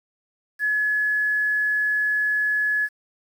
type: tone with quantisation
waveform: sine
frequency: 1700 Hz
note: G#6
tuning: 40 cents sharp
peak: -19 dBFS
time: 0.59-2.89 s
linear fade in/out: 50 ms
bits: 8
effects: none